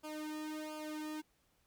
sawtooth tone with flanger, 307.1 Hz, D#4, 23 cents flat, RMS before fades -43 dBFS, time 0.03-1.22 s, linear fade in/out 20 ms, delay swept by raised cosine 0.51 to 1.91 ms, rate 1.4 Hz, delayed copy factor -1, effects pink hiss -75 dBFS RMS until 1.66 s

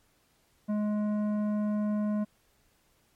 sine tone with tanh clipping, 209.8 Hz, G#3, 18 cents sharp, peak -28 dBFS, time 0.68-2.25 s, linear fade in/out 20 ms, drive 11 dB, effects pink hiss -68 dBFS RMS until 3.15 s + MP3 64 kbps

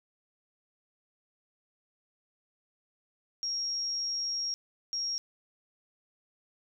sine tone bursts at uneven times, 5588 Hz, F8, in tune, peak -30 dBFS, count 2, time 3.43-4.54 / 4.93-5.18 s, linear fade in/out 0 ms, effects none

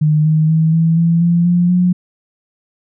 sine tone with pitch steps, 152.7 / 156.27 / 159.92 / 163.66 / 167.49 / 171.4 / 175.41 / 179.51 Hz, D#3 / D#3 / D#3 / E3 / E3 / F3 / F3 / F3, -32 / +8 / +48 / -12 / +28 / -32 / +8 / +48 cents, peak -9 dBFS, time 0.01-1.93 s, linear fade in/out 10 ms, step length 240 ms, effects none

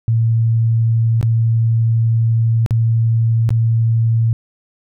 sine tone with dropouts, 114 Hz, A#2, 38 cents flat, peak -11 dBFS, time 0.08-4.33 s, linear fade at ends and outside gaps 0 ms, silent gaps 1.212-1.228 / 2.662-2.708 / 3.491-3.505 s, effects none

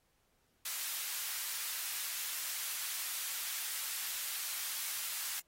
white high-pass noise, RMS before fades -39 dBFS, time 0.65-5.4 s, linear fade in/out 5 ms, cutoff 1300 Hz, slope 12 dB/octave, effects pink hiss -75 dBFS RMS until 5.47 s + AAC 48 kbps

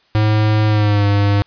square tone with pitch glide, 107.4 to 101.37 Hz, A2 to G#2, -41 to -41 cents, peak -12 dBFS, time 0.15-1.42 s, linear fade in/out 0 ms, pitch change -100 cents, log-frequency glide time 0.67-1.06 s, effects white hiss -56 dBFS RMS until 1.46 s + resampled to 11025 Hz

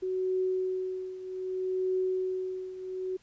sine tone with tremolo, 372.6 Hz, F#4, 12 cents sharp, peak -25 dBFS, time 0.02-3.17 s, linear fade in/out 10 ms, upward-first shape triangle, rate 0.64 Hz, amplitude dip 80%, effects pink hiss -64 dBFS RMS until 3.22 s + resampled to 16000 Hz

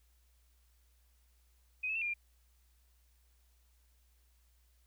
sine tone with pitch steps, 2510 / 2593 / 2692 / 2411 / 2392 Hz, D#7 / E7 / E7 / D7 / D7, +15 / -29 / +36 / +45 / +31 cents, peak -33 dBFS, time 1.83-2.14 s, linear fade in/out 10 ms, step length 62 ms, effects added 60 Hz sine -66 dBFS peak until 4.86 s + white hiss -75 dBFS RMS until 4.86 s

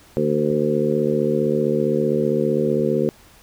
harmonic tone with a mistuned harmonic, 75.4 Hz, D2, 46 cents sharp, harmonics 2 / 3 / 4 / 5 / 6 / 7, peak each -26 / -23 / -28 / -22 / -23 / -25 dBFS, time 0.17-3.09 s, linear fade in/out 0 ms, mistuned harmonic 7, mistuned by -22 cents, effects pink hiss -50 dBFS RMS until 3.42 s

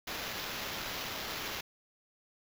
white noise with sample-and-hold, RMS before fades -39 dBFS, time 0.07-1.61 s, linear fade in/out 5 ms, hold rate 8820 Hz, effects none

